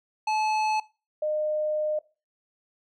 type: tone pair in turn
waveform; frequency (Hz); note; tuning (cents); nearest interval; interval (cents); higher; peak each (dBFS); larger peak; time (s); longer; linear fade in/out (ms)
square / sine; 863 / 610.2; A5 / D#5; -34 / -34; tritone; 600; first; -24 / -24; neither; 0.27-0.8 / 1.22-1.99; second; 5
effects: noise-tail reverb RT60 0.3 s tail -20 dB re dry + low-pass 5000 Hz 12 dB/octave

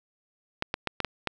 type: clicks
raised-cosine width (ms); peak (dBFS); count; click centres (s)
0.3; -11; 6; 0.624 / 0.741 / 0.873 / 1.003 / 1.047 / 1.273
effects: none

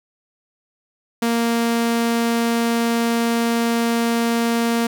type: tone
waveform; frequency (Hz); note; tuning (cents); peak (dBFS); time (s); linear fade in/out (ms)
sawtooth; 232.6; A#3; -4; -13; 1.22-4.87; 5
effects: none

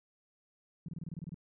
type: tone bursts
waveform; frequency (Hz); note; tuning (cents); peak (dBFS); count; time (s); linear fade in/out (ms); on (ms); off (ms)
sine; 164.81; E3; 0; -38; 10; 0.86-1.344; 2; 25; 26
effects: none

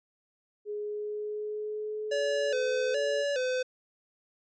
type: tone with pitch glide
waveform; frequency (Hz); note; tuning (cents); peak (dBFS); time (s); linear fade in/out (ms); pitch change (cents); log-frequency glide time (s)
sine; 417.2 to 434.7; G#4 to A4; +8 to -21; -32; 0.65-3.25; 50; +71; 0.78-2.85
type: tone with vibrato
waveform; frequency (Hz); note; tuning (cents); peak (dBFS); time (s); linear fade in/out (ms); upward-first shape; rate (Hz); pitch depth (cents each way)
square; 539; C#5; -49; -28; 2.11-3.63; 10; square; 1.2; 100
effects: resampled to 16000 Hz

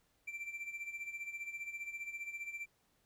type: tone with tremolo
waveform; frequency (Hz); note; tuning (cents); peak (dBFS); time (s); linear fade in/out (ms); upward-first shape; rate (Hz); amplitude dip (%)
triangle; 2349; D7; 0; -37; 0.27-2.66; 10; sine; 15; 70
effects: pink hiss -75 dBFS RMS until 3.05 s

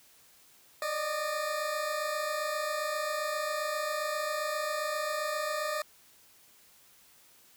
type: tone pair together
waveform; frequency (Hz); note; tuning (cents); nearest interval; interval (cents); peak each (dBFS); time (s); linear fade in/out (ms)
20% pulse; 584 / 611.5; D5 / D#5; -10 / -30; minor second; 80; -32 / -27; 0.82-5.82; 2
effects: white hiss -60 dBFS RMS until 7.56 s

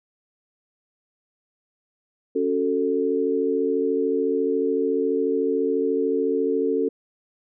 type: chord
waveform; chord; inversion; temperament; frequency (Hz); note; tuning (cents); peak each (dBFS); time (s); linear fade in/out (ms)
sine; F# minor; second; just; 277.5 / 370 / 444; C#4 / F#4 / A4; +2 / 0 / +16; -25 / -26 / -22; 2.35-6.89; 10
effects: none

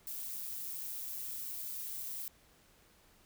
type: noise with amplitude modulation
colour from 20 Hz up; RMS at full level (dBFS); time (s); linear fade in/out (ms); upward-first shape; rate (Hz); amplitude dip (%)
violet; -40; 0.07-2.28; 0; sine; 132; 35
effects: pink hiss -65 dBFS RMS until 3.25 s

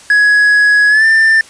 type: tone with pitch glide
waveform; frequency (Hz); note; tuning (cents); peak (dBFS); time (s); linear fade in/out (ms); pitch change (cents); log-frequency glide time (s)
triangle; 1675 to 1784.9; G#6 to A6; +14 to +24; -4; 0.1-1.41; 2; +110; 0.89-1.05
effects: white hiss -38 dBFS RMS until 1.49 s + resampled to 22050 Hz

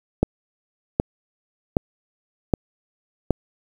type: click train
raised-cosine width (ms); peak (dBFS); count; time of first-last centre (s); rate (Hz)
2; -3; 5; 0.23-3.307; 1.3
effects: 7-bit

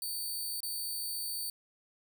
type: tone with dropouts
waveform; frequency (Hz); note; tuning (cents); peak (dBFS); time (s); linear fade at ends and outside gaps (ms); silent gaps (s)
10% pulse; 4554; C#8; +46; -28; 0.02-1.5; 2; 0.605-0.631
effects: none

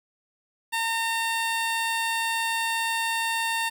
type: tone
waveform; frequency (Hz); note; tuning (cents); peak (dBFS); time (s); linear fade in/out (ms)
15% pulse; 911; A#5; -40; -18; 0.72-3.7; 20
effects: 9-bit

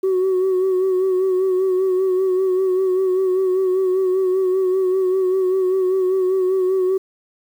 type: tone with vibrato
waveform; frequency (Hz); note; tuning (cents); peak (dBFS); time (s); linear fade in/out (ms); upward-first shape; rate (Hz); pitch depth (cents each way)
sine; 374.3; F#4; +20; -13; 0.03-6.98; 10; sine; 5.1; 40
effects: tanh soft clip ceiling -13 dBFS + 8-bit

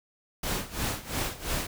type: noise with tremolo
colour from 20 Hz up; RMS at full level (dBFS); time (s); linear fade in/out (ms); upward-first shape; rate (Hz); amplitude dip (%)
pink; -29; 0.43-1.67; 5; sine; 2.9; 85
effects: none

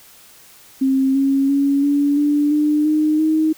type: tone with pitch steps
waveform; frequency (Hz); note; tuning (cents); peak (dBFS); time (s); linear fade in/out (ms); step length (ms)
sine; 266.9 / 273.1 / 279.5 / 286.1 / 292.7 / 299.6 / 306.6 / 313.8; C4 / C#4 / C#4 / D4 / D4 / D4 / D#4 / D#4; +35 / -26 / +14 / -45 / -6 / +35 / -25 / +15; -13; 0.81-3.53; 10; 340
effects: white hiss -46 dBFS RMS until 3.57 s

